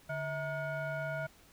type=tone with frequency modulation; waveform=sine; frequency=645 Hz; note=E5; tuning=38 cents flat; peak=-33 dBFS; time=0.09-1.27 s; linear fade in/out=10 ms; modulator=791 Hz; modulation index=1.2; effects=tanh soft clip ceiling -29 dBFS + pink hiss -61 dBFS RMS until 1.52 s